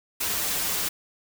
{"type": "noise with comb filter", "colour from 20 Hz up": "white", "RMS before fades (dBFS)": -27, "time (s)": [0.2, 0.89], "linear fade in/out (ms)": 10, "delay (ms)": 8, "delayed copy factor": -0.85, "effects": []}